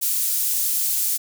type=high-pass noise; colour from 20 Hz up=pink; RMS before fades=-22 dBFS; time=0.01-1.18 s; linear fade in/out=20 ms; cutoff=9700 Hz; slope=12 dB/octave; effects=none